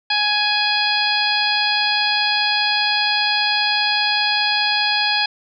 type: harmonic tone with a mistuned harmonic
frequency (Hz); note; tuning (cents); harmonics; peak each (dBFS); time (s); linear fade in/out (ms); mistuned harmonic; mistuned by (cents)
835; G#5; +9; 1 / 2 / 3 / 4 / 5 / 6; -23 / -23 / -23 / -23 / -23 / -23; 0.1-5.26; 5; 6; -51
effects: none